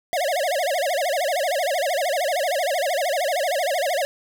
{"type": "tone with vibrato", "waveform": "square", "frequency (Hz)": 632, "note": "D#5", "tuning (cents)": 27, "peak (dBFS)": -21, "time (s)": [0.13, 4.05], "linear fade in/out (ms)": 0, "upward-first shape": "sine", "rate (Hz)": 13, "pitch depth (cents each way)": 270, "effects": []}